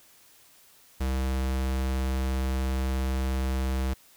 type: tone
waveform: square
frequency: 65.5 Hz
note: C2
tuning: 2 cents sharp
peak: -26 dBFS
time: 1-3.94 s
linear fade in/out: 10 ms
effects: white hiss -57 dBFS RMS until 4.16 s